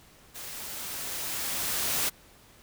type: noise with level ramp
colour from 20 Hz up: white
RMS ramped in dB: -41 to -27 dBFS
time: 0.34-2.1 s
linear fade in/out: 20 ms
effects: pink hiss -56 dBFS RMS until 2.62 s